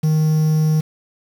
triangle tone with quantisation, 155.56 Hz, D#3, in tune, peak -11 dBFS, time 0.03-0.81 s, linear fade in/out 10 ms, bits 6, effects none

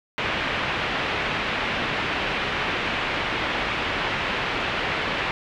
white low-pass noise, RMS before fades -26 dBFS, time 0.18-5.31 s, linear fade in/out 0 ms, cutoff 2900 Hz, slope 24 dB/octave, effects none

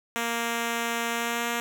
5% pulse tone with pitch glide, 233.1 to 235.8 Hz, A#3 to A#3, 0 to +20 cents, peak -15 dBFS, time 0.16-1.6 s, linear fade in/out 0 ms, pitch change +20 cents, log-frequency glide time 1.1-1.47 s, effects none

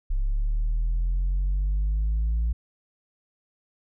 sine linear sweep, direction up, 32.98 to 57.4 Hz, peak -19 dBFS, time 0.1-2.53 s, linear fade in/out 10 ms, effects tanh soft clip ceiling -20 dBFS

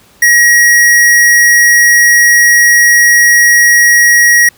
square tone, 1900 Hz, A#6, 33 cents sharp, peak -4 dBFS, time 0.22-4.49 s, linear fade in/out 5 ms, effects pink hiss -44 dBFS RMS until 4.57 s + high-pass 60 Hz 12 dB/octave

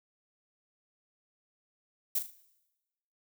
violet noise with echo, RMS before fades -29 dBFS, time 2.15-2.19 s, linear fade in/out 5 ms, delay 39 ms, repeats 3, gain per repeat -8 dB, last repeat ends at 2.307 s, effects noise-tail reverb RT60 1.0 s tail -18 dB re dry

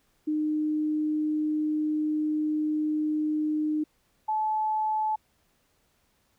sine tone pair in turn, 305.6 / 864.4 Hz, D#4 / A5, -31 / -31 cents, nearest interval octave + tritone, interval 1800 cents, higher second, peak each -24 dBFS, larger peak neither, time 0.27-3.84 / 4.28-5.16 s, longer first, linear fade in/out 10 ms, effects pink hiss -69 dBFS RMS until 6.38 s

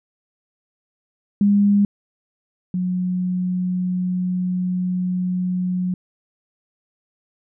sine tone pair in turn, 202.7 / 181.83 Hz, G#3 / F#3, -42 / -30 cents, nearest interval major second, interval 188 cents, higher first, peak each -12 / -19 dBFS, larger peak first, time 1.41-1.85 / 2.74-5.94 s, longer second, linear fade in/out 2 ms, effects none

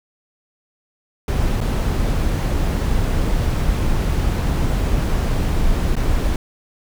brown noise with dropouts, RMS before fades -18 dBFS, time 1.28-6.36 s, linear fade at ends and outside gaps 2 ms, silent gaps 1.606-1.612 / 5.955-5.965 s, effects none

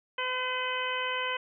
harmonic tone, 508 Hz, B4, 49 cents sharp, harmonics 1 / 2 / 3 / 4 / 5 / 6, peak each -37 / -34 / -36 / -37 / -37 / -36 dBFS, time 0.18-1.37 s, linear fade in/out 5 ms, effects none

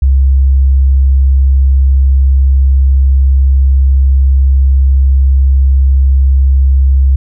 sine tone, 67 Hz, C2, 42 cents sharp, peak -4 dBFS, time 0.02-7.16 s, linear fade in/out 5 ms, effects none

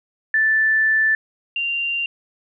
sine tone pair in turn, 1760 / 2777 Hz, A6 / F7, 0 / -10 cents, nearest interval minor sixth, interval 790 cents, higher second, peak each -14 / -20 dBFS, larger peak first, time 0.34-1.15 / 1.56-2.06 s, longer first, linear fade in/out 2 ms, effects none

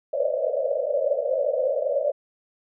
white band-pass noise, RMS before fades -24 dBFS, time 0.13-2.12 s, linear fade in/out 10 ms, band 510 to 610 Hz, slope 96 dB/octave, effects none

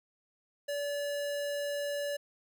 square tone, 575 Hz, D5, 37 cents flat, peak -33 dBFS, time 0.68-2.17 s, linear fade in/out 10 ms, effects none

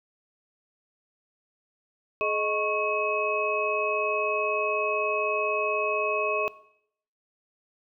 sine tone cluster, 424.4 / 623 / 1100 / 2556 Hz, G#4 / D#5 / C#6 / D#7, +38 / +2 / -14 / +46 cents, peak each -29 dBFS, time 2.21-6.48 s, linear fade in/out 0 ms, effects noise-tail reverb RT60 0.7 s tail -19 dB re dry

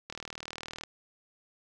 click train, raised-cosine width 0.2 ms, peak -21 dBFS, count 30, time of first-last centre 0.1-0.836 s, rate 39.4 Hz, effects none

